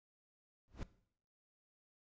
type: noise with exponential growth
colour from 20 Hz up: brown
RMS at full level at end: -37 dBFS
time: 0.68-0.83 s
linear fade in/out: 0 ms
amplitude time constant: 31 ms
effects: noise-tail reverb RT60 0.6 s tail -17 dB re dry + resampled to 16000 Hz